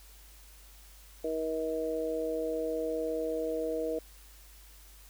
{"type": "harmonic tone", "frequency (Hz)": 159.1, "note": "D#3", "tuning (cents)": 39, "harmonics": [2, 3, 4], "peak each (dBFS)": [-37, -32, -36], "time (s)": [1.24, 3.99], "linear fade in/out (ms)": 5, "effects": ["added 50 Hz sine -53 dBFS peak until 5.09 s", "white hiss -57 dBFS RMS until 5.09 s"]}